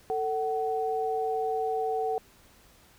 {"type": "tone pair together", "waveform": "sine", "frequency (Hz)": [445.5, 752], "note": ["A4", "F#5"], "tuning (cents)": [22, 28], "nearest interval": "major sixth", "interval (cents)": 906, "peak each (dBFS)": [-29, -29], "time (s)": [0.1, 2.18], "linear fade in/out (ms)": 0, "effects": ["pink hiss -58 dBFS RMS until 2.98 s"]}